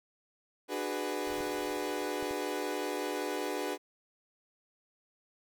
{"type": "chord", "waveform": "30% pulse", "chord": "G# half-diminished seventh", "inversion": "second", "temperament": "equal with one note detuned", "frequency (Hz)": [297.6, 370, 415.3, 493.9], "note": ["D4", "F#4", "G#4", "B4"], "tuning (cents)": [23, 0, 0, 0], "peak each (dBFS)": -36, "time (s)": [0.68, 3.78], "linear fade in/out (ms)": 50}
{"type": "noise with exponential decay", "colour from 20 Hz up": "pink", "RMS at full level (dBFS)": -49, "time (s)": [1.27, 3.3], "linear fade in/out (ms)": 1, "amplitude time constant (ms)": 440}
{"type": "clicks", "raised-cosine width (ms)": 5, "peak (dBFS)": -38, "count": 3, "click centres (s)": [1.406, 2.227, 2.31]}
{"effects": []}